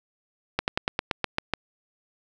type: slowing click train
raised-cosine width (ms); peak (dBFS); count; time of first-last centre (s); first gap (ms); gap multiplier
0.3; -7; 9; 0.59-1.537; 89; 1.08
effects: none